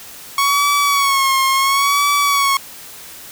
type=tone with vibrato; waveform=sawtooth; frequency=1108.7 Hz; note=C#6; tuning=in tune; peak=-9 dBFS; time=0.38-2.57 s; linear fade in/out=2 ms; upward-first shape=sine; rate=0.72 Hz; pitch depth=60 cents each way; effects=white hiss -36 dBFS RMS until 3.31 s